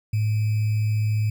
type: tone with sample-and-hold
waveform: sine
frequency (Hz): 107.3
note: A2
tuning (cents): -43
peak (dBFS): -19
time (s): 0.13-1.3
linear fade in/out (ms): 5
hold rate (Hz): 2450
effects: none